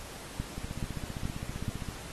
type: two click trains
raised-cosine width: 5 ms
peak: -20 / -24 dBFS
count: 4 / 21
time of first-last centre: 0.4-1.682 / 0.58-1.887 s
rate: 2.34 / 15.3 Hz
effects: pink hiss -45 dBFS RMS until 2.12 s + AAC 32 kbps